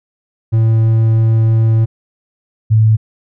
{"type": "tone pair in turn", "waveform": ["triangle", "sine"], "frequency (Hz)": [112.1, 109.67], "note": ["A2", "A2"], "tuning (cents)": [33, -5], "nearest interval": "unison", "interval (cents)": 38, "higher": "first", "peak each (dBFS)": -6, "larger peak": "neither", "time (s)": [[0.52, 1.86], [2.7, 2.97]], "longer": "first", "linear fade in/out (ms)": 20, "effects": []}